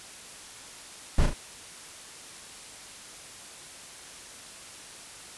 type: noise with echo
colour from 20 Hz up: brown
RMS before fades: -20 dBFS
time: 1.18-1.26 s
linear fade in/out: 5 ms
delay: 37 ms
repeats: 2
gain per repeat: -5 dB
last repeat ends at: 1.334 s
effects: white hiss -45 dBFS RMS until 5.37 s + resampled to 24000 Hz